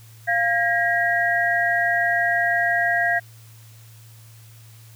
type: tone cluster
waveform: sine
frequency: 694 / 1626 / 1900 Hz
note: F5 / G#6 / A#6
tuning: -11 / -37 / +33 cents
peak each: -22 dBFS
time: 0.27-3.2 s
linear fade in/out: 20 ms
effects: added 112 Hz sine -44 dBFS peak until 4.95 s + white hiss -52 dBFS RMS until 4.95 s